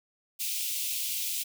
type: high-pass noise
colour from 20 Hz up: white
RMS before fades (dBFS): -32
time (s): 0.39-1.44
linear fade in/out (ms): 20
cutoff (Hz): 2400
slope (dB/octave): 48
effects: none